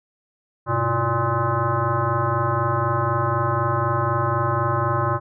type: tone with frequency modulation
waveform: sine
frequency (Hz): 587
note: D5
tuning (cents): -1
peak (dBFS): -18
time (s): 0.66-5.2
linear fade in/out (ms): 50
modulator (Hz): 230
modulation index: 3.2
effects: none